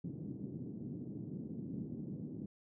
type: band-pass noise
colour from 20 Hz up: pink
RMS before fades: -44 dBFS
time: 0.04-2.46 s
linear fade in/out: 5 ms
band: 140 to 300 Hz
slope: 24 dB/octave
effects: none